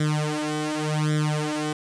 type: tone with flanger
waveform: sawtooth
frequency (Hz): 152.2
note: D#3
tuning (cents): -38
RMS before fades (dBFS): -25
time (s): 0-1.73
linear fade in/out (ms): 5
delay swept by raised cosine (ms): 0.55 to 3.95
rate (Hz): 0.88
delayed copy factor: +1
effects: resampled to 22050 Hz + 7-bit